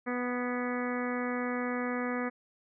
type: harmonic tone with a mistuned harmonic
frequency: 246.9 Hz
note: B3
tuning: in tune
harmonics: 1 / 2 / 3 / 4 / 5 / 6 / 7 / 8 / 9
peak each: -33 / -36 / -42 / -44 / -40 / -46 / -42 / -42 / -46 dBFS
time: 0.06-2.3 s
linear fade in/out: 20 ms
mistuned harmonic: 7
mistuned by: -24 cents
effects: none